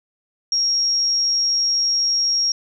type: tone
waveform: sine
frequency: 5588 Hz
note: F8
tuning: in tune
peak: -16 dBFS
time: 0.52-2.52 s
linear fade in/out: 2 ms
effects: none